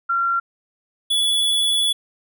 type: tone pair in turn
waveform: sine / square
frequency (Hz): 1373 / 3418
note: F6 / G#7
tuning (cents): -30 / +49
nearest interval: octave + major third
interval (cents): 1579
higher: second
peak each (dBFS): -17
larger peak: neither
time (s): 0.09-0.4 / 1.1-1.93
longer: second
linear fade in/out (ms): 10
effects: none